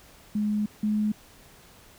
sine tone pair in turn, 210 / 211.9 Hz, G#3 / G#3, +19 / +35 cents, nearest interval unison, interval 16 cents, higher second, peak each -23 / -22 dBFS, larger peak second, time 0.35-0.66 / 0.83-1.12 s, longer first, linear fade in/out 5 ms, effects pink hiss -53 dBFS RMS until 1.98 s

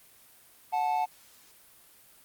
triangle tone pair together, 732.6 / 875 Hz, F#5 / A5, -17 / -10 cents, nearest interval minor third, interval 307 cents, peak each -26 / -26 dBFS, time 0.72-1.06 s, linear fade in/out 20 ms, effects white hiss -57 dBFS RMS until 2.24 s + Opus 32 kbps

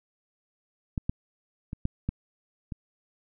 clicks, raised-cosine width 5 ms, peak -16 / -14 / -22 / -14 / -15 / -22 dBFS, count 6, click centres 0.978 / 1.095 / 1.731 / 1.854 / 2.09 / 2.722 s, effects none

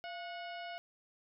harmonic tone with a mistuned harmonic, 731 Hz, F#5, 21 cents flat, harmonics 1 / 2 / 3 / 4 / 5 / 6 / 7, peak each -43 / -49 / -51 / -51 / -61 / -60 / -61 dBFS, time 0.04-0.78 s, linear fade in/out 0 ms, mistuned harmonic 1, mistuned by -100 cents, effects none

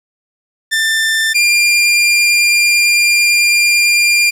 sawtooth tone pair in turn, 1783 / 2397 Hz, A6 / D7, +22 / +35 cents, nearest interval perfect fourth, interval 513 cents, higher second, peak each -8 / -5 dBFS, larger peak second, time 0.71-1.34 / 1.34-4.31 s, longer second, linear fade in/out 20 ms, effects low-pass 11000 Hz 12 dB/octave + 7-bit

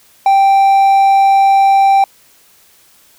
triangle tone, 784 Hz, G5, in tune, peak -4 dBFS, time 0.26-2.04 s, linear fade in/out 2 ms, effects white hiss -48 dBFS RMS until 3.18 s

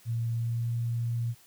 sine tone with pitch glide, 115.9 to 117.52 Hz, A#2 to A#2, -10 to +14 cents, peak -27 dBFS, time 0.05-1.35 s, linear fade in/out 50 ms, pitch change +24 cents, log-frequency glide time 0.32-0.67 s, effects white hiss -58 dBFS RMS until 1.46 s

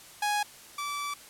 sawtooth tone pair in turn, 830.6 / 1157.5 Hz, G#5 / D6, 0 / -25 cents, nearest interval tritone, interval 575 cents, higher second, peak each -22 / -28 dBFS, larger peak first, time 0.22-0.43 / 0.78-1.14 s, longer second, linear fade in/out 5 ms, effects white hiss -50 dBFS RMS until 1.29 s + low-pass 12000 Hz 12 dB/octave

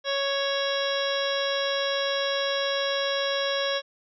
harmonic tone, 554.4 Hz, C#5, in tune, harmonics 1 / 2 / 3 / 4 / 5 / 6 / 7 / 9 / 10, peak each -27 / -34 / -32 / -40 / -39 / -32 / -34 / -43 / -37 dBFS, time 0.04-3.82 s, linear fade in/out 50 ms, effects none

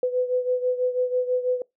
sine beating tone pair, 500 / 506.1 Hz, B4 / B4, +21 / +42 cents, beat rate 6.1 Hz, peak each -22 / -27 dBFS, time 0.03-1.62 s, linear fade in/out 2 ms, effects noise-tail reverb RT60 0.2 s tail -25 dB re dry

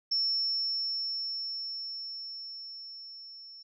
sine tone with level ramp, 5400 Hz, E8, 41 cents sharp, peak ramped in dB -25 to -46 dBFS, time 0.11-3.63 s, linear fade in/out 10 ms, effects none

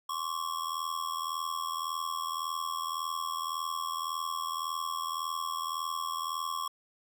square ring-modulated tone, 1100 Hz, C#6, 14 cents flat, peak -30 dBFS, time 0.09-6.68 s, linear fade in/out 5 ms, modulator 40.9 Hz, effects none

